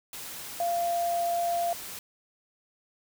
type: tone in noise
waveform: sine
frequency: 690 Hz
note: F5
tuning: 21 cents flat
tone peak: -25 dBFS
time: 0.6-1.73 s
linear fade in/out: 2 ms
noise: white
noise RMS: -40 dBFS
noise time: 0.13-1.99 s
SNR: +12 dB
effects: none